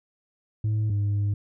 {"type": "tone pair in turn", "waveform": "sine", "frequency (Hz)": [107.6, 102.07], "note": ["A2", "G#2"], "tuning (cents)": [-38, -30], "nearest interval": "minor second", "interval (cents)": 92, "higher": "first", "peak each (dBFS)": -19, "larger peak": "neither", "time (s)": [[0.64, 0.9], [0.9, 1.34]], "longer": "second", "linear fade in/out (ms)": 5, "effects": ["tanh soft clip ceiling -21 dBFS"]}